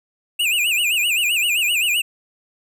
square tone with vibrato, 2650 Hz, E7, 9 cents sharp, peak -17 dBFS, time 0.39-2.02 s, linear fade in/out 10 ms, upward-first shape sine, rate 7.7 Hz, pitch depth 180 cents each way, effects none

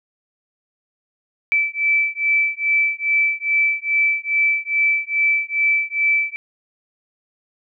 sine beating tone pair, 2317 / 2319.4 Hz, D7 / D7, -24 / -22 cents, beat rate 2.4 Hz, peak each -19 dBFS, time 1.52-6.36 s, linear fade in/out 0 ms, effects none

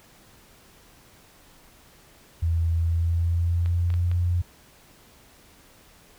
sine tone with pitch glide, 83.1 to 87.79 Hz, E2 to F2, +15 to +10 cents, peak -20 dBFS, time 2.42-4.42 s, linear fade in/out 10 ms, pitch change +95 cents, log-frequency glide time 2.78-4.11 s
clicks, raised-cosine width 0.3 ms, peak -26 dBFS, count 4, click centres 3.66 / 3.903 / 3.94 / 4.115 s
effects pink hiss -54 dBFS RMS until 6.18 s

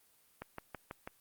click train, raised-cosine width 0.5 ms, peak -26 dBFS, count 5, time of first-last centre 0.42-1.075 s, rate 6.11 Hz, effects white hiss -68 dBFS RMS until 1.2 s + Opus 32 kbps

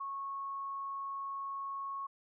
sine tone, 1100 Hz, C#6, 14 cents flat, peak -37 dBFS, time 0-2.07 s, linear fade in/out 10 ms, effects none

